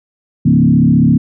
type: tone with frequency modulation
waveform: sine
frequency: 196 Hz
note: G3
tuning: in tune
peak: -6 dBFS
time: 0.45-1.18 s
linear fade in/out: 10 ms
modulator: 34.9 Hz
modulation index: 2
effects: none